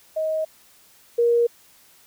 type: tone pair in turn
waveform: sine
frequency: 630 / 472 Hz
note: D#5 / A#4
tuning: +21 / +22 cents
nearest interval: perfect fourth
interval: 499 cents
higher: first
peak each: -21 / -15 dBFS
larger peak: second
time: 0.16-0.45 / 1.18-1.47 s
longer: neither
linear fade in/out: 10 ms
effects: white hiss -54 dBFS RMS until 2.06 s